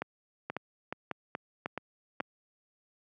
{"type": "two click trains", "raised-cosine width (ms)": 0.5, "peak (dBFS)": [-19, -18], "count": [5, 5], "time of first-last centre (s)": [[0.5, 2.202], [0.02, 2.206]], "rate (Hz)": [2.35, 1.83], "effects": ["high-pass 150 Hz 12 dB/octave"]}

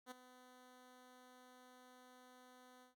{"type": "tone with ADSR envelope", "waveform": "10% pulse", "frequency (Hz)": 252, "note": "B3", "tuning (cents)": 35, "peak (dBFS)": -39, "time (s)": [0.06, 2.95], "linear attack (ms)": 52, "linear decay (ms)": 13, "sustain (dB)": -14, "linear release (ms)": 130, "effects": []}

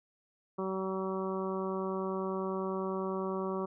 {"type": "harmonic tone", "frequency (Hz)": 190, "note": "F#3", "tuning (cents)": 46, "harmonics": [1, 2, 3, 4, 5, 6, 7], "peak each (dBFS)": [-37, -35, -41, -47, -43, -41, -50], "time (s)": [0.58, 3.66], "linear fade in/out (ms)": 10, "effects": []}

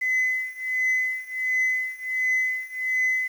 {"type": "tone with tremolo", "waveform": "sine", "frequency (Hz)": 2026, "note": "B6", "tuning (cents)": 44, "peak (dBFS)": -17, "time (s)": [0.01, 3.28], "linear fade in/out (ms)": 10, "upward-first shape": "triangle", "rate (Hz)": 1.4, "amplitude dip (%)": 95, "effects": ["tanh soft clip ceiling -17 dBFS", "8-bit"]}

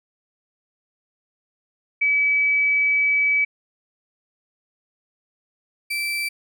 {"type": "tone pair in turn", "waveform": ["sine", "35% pulse"], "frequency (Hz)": [2289, 2332], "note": ["D7", "D7"], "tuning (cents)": [-45, -13], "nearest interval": "unison", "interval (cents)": 32, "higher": "second", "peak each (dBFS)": [-16, -21], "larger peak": "first", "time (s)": [[2.01, 3.45], [5.9, 6.29]], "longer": "first", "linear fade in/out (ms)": 10, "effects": []}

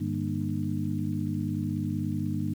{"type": "harmonic tone with a mistuned harmonic", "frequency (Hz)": 50.3, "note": "G1", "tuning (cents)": 45, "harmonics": [2, 3, 4, 5, 6], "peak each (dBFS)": [-33, -33, -34, -34, -34], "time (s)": [0, 2.54], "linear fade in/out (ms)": 10, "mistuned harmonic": 5, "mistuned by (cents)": -100, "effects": ["9-bit"]}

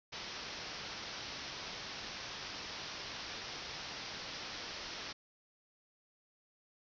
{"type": "low-pass noise", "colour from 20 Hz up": "white", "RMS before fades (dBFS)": -45, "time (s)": [0.12, 5.13], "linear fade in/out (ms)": 10, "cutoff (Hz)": 5800, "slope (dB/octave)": 96, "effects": []}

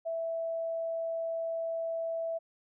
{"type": "tone", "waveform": "sine", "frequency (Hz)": 659.3, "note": "E5", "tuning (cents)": 0, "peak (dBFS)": -31, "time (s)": [0.05, 2.39], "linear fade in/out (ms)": 20, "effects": []}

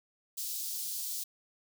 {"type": "high-pass noise", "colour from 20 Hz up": "white", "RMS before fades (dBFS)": -37, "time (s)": [0.37, 1.24], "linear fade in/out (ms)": 10, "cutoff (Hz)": 4000, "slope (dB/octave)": 24, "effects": []}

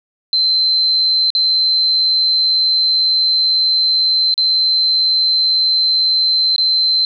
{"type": "tone with dropouts", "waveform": "sine", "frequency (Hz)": 4091, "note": "C8", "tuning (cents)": -40, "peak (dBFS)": -11, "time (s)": [0.33, 7.05], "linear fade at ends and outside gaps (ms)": 1, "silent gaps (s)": [[1.303, 1.35], [4.341, 4.378], [6.562, 6.581]], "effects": []}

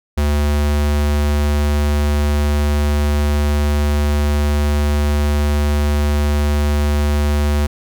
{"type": "tone", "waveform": "square", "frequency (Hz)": 73.42, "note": "D2", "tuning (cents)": 0, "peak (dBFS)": -14, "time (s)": [0.17, 7.67], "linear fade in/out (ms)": 10, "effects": []}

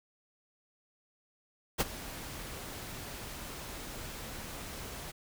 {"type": "noise with ADSR envelope", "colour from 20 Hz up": "pink", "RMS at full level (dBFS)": -27, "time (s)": [1.78, 5.12], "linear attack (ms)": 26, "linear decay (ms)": 29, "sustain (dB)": -16, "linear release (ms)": 15, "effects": []}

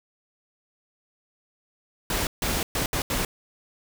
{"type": "noise bursts at uneven times", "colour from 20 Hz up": "pink", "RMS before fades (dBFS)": -26, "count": 5, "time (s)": [[2.1, 2.27], [2.42, 2.63], [2.75, 2.86], [2.93, 3.02], [3.1, 3.25]], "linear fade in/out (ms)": 2, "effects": []}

